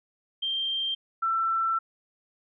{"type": "tone pair in turn", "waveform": "sine", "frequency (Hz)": [3167, 1338.5], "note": ["G7", "E6"], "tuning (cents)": [17, 26], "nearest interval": "octave + minor third", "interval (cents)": 1491, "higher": "first", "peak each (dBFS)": [-26, -23], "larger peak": "second", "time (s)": [[0.42, 0.95], [1.22, 1.79]], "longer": "second", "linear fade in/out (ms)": 10, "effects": []}